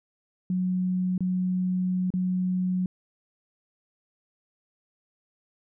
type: tone with dropouts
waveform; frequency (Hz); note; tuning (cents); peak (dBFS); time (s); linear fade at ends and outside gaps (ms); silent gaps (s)
sine; 183.3; F#3; -16; -23; 0.5-2.86; 2; 1.179-1.206 / 2.104-2.138
effects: none